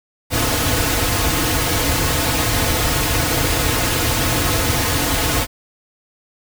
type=noise with comb filter; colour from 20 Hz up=pink; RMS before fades=-18 dBFS; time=0.3-5.47 s; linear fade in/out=50 ms; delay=5.1 ms; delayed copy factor=-0.75; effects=none